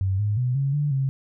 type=tone with pitch steps; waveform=sine; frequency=95.7 / 104.2 / 125.1 / 137.8 / 146.5 / 135 Hz; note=G2 / G#2 / B2 / C#3 / D3 / C#3; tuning=-41 / +6 / +23 / -10 / -4 / -45 cents; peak=-20 dBFS; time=0.01-1.09 s; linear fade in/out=0 ms; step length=180 ms; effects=none